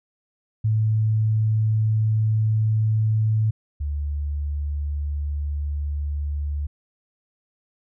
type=tone pair in turn; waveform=sine; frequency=109.2 / 72.88 Hz; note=A2 / D2; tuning=-13 / -13 cents; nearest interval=perfect fifth; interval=700 cents; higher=first; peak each=-17 / -23 dBFS; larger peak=first; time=0.64-3.51 / 3.8-6.67 s; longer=neither; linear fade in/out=10 ms; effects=none